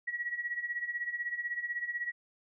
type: tone with tremolo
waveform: sine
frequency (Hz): 1920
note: B6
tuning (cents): -49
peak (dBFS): -30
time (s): 0.07-2.12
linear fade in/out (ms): 10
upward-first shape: sine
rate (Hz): 16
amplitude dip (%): 75
effects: none